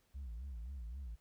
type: tone with vibrato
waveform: sine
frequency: 62 Hz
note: B1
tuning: 7 cents sharp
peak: -40 dBFS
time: 0.14-1.16 s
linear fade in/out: 20 ms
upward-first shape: sine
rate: 3.8 Hz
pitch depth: 210 cents each way
effects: tanh soft clip ceiling -41 dBFS + pink hiss -75 dBFS RMS until 1.2 s